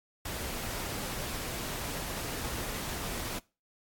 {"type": "noise", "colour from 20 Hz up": "pink", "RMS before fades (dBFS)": -37, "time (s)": [0.25, 3.39], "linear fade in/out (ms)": 5, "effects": ["noise-tail reverb RT60 0.3 s tail -22 dB re dry", "AAC 64 kbps"]}